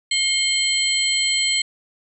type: tone cluster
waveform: sine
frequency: 2155 / 3132 / 4191 / 7880 Hz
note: C#7 / G7 / C8 / B8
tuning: -49 / -2 / +2 / -5 cents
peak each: -23 dBFS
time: 0.11-1.62 s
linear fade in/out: 5 ms
effects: none